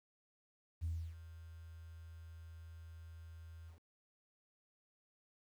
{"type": "tone with ADSR envelope", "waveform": "sine", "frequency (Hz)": 82.41, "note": "E2", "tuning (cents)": 0, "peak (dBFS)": -34, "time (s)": [0.81, 3.8], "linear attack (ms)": 29, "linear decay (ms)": 300, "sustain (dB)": -16, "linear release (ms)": 120, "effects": ["tanh soft clip ceiling -32 dBFS", "11-bit"]}